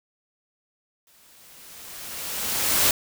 white noise with exponential growth, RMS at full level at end -18 dBFS, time 1.07-2.91 s, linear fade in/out 2 ms, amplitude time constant 400 ms, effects none

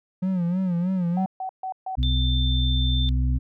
triangle tone with vibrato, 180 Hz, F#3, 47 cents flat, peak -19 dBFS, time 0.22-1.26 s, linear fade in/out 10 ms, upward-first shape sine, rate 3.2 Hz, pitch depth 97 cents each way
sine tone bursts, 755 Hz, F#5, 35 cents sharp, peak -27 dBFS, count 4, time 1.17-1.954 s, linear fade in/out 2 ms, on 91 ms, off 140 ms
harmonic tone, 63.2 Hz, B1, 41 cents sharp, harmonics 1 / 2 / 4, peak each -20 / -26 / -32 dBFS, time 1.97-3.39 s, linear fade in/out 20 ms
sine tone, 3560 Hz, A7, 20 cents sharp, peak -27 dBFS, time 2.03-3.09 s, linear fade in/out 0 ms
effects none

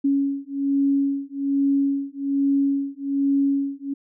sine beating tone pair, 277.2 / 278.4 Hz, C#4 / C#4, 0 / +8 cents, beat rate 1.2 Hz, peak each -22 dBFS, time 0.04-3.94 s, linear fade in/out 10 ms, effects none

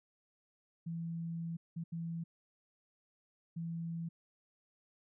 sine tone bursts at uneven times, 166.7 Hz, E3, 20 cents sharp, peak -37 dBFS, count 4, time 0.86-1.57 / 1.76-1.84 / 1.92-2.24 / 3.56-4.09 s, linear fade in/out 10 ms, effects none

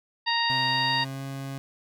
harmonic tone, 932.3 Hz, A#5, in tune, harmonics 1 / 2 / 3 / 4 / 5, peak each -27 / -28 / -31 / -30 / -30 dBFS, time 0.26-1.05 s, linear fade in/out 20 ms
30% pulse tone with pitch glide, 130.81 to 136.29 Hz, C3 to C#3, 0 to -29 cents, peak -30 dBFS, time 0.5-1.58 s, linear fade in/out 0 ms, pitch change +71 cents, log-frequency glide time 0.64-1.24 s
effects none

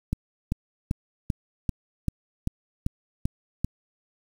click train, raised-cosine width 5 ms, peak -12 dBFS, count 10, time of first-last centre 0.13-3.646 s, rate 2.56 Hz, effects 7-bit

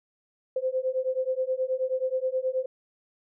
sine beating tone pair, 513 / 522.4 Hz, C5 / C5, -34 / -3 cents, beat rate 9.4 Hz, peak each -28 dBFS, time 0.56-2.66 s, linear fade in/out 5 ms, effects none

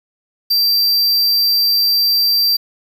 square tone, 4699 Hz, D8, in tune, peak -12 dBFS, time 0.5-2.57 s, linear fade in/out 10 ms, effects 7-bit

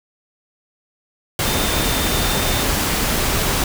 sine tone in noise, 3610 Hz, A7, 44 cents sharp, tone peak -28 dBFS, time 1.46-2.63 s, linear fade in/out 2 ms, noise pink, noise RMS -19 dBFS, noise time 1.39-3.64 s, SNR -12 dB, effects none

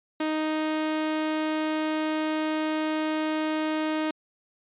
sawtooth tone, 311.1 Hz, D#4, in tune, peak -21 dBFS, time 0.2-4.11 s, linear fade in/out 5 ms, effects resampled to 8000 Hz

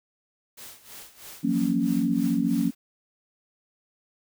white noise with tremolo, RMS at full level -42 dBFS, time 0.57-2.75 s, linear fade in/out 10 ms, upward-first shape sine, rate 3.1 Hz, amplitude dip 80%
sine chord, Gb major seventh, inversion third, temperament equal with one note detuned, 170.43 / 185 / 233.1 / 277.2 Hz, F3 / Gb3 / Bb3 / Db4, -42 / 0 / 0 / 0 cents, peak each -31 / -28 / -25 / -25 dBFS, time 1.43-2.71 s, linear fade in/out 20 ms
effects none

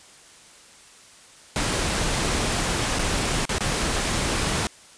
pink noise with dropouts, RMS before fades -24 dBFS, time 1.56-4.67 s, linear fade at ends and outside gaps 0 ms, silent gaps 2.987-2.993 / 3.453-3.493 / 3.583-3.607 s, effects white hiss -49 dBFS RMS until 4.97 s + resampled to 22050 Hz

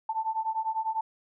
sine beating tone pair, 879 / 889 Hz, A5 / A5, -2 / +18 cents, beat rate 10 Hz, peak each -31 / -30 dBFS, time 0.09-1.01 s, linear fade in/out 5 ms, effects none

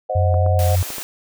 sine chord, C diminished, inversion none, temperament equal with one note detuned, 523.3 / 622.3 / 734 Hz, C5 / Eb5 / Gb5, 0 / 0 / -14 cents, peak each -24 dBFS, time 0.09-0.76 s, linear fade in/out 10 ms
sine tone with vibrato, 90.2 Hz, F#2, 44 cents flat, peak -14 dBFS, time 0.15-0.83 s, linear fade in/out 10 ms, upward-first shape sine, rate 3.7 Hz, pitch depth 23 cents each way
clicks, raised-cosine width 1 ms, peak -18 dBFS, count 5, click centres 0.342 / 0.463 / 0.828 / 0.904 / 0.983 s
white high-pass noise, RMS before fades -30 dBFS, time 0.59-1.03 s, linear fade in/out 0 ms, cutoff 290 Hz, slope 24 dB/octave
effects none

